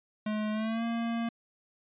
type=tone with pitch glide; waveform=square; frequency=213.5 to 231.5 Hz; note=G#3 to A#3; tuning=+48 to -12 cents; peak=-30 dBFS; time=0.26-1.29 s; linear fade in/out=5 ms; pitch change=+140 cents; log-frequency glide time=0.52-0.84 s; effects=resampled to 8000 Hz